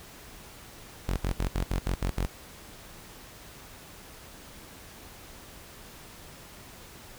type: tone bursts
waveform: sawtooth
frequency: 45.52 Hz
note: F#1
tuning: 28 cents flat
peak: -22 dBFS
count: 8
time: 1.08-2.265 s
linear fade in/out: 10 ms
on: 93 ms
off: 63 ms
effects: pink hiss -48 dBFS RMS until 7.18 s